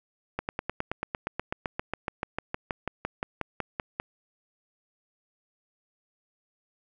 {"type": "slowing click train", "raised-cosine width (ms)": 0.5, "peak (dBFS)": -14, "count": 26, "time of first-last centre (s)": [0.39, 3.999], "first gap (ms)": 99, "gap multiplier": 1.03, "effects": []}